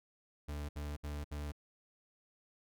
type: tone bursts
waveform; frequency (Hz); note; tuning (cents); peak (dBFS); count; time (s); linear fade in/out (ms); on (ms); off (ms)
40% pulse; 73.42; D2; 0; -38; 4; 0.48-1.521; 10; 210; 67
effects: none